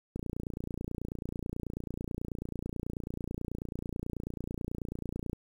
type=click train; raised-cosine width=3 ms; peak=-23 dBFS; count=152; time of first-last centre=0.16-5.331 s; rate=29.2 Hz; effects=9-bit